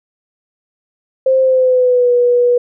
sine tone with pitch glide, 525 to 487 Hz, C5 to B4, +6 to -24 cents, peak -8 dBFS, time 1.26-2.58 s, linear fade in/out 5 ms, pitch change -130 cents, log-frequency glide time 1.41-2.12 s, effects none

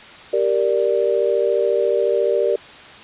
sine chord, G minor, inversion none, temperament equal, 392 / 466.2 / 587.3 Hz, G4 / Bb4 / D5, 0 / 0 / 0 cents, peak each -20 / -19 / -20 dBFS, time 0.33-2.56 s, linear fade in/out 5 ms, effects white hiss -40 dBFS RMS until 3.03 s + resampled to 8000 Hz

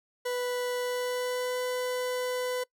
40% pulse tone with pitch glide, 493.9 to 500.5 Hz, B4 to B4, 0 to +23 cents, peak -28 dBFS, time 0.25-2.64 s, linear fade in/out 10 ms, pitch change +23 cents, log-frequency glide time 0.78-1.57 s, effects noise-tail reverb RT60 0.1 s tail -23 dB re dry

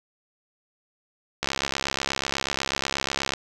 click train, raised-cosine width 0.2 ms, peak -7 dBFS, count 131, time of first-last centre 1.43-3.336 s, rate 68.2 Hz, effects none

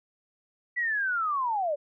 sine linear sweep, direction down, 1975.5 to 554.4 Hz, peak -25 dBFS, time 0.76-1.76 s, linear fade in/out 20 ms, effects none

